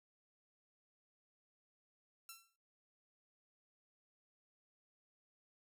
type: tone with exponential decay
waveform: 5% pulse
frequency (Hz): 1348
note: E6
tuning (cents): +38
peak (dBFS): -36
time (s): 2.29-2.56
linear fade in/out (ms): 2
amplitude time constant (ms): 57
effects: noise-tail reverb RT60 0.4 s tail -19 dB re dry